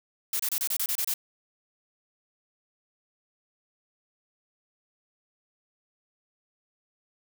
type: noise bursts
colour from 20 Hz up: blue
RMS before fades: -28 dBFS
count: 9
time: 0.33-1.139 s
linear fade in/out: 2 ms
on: 65 ms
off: 28 ms
effects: none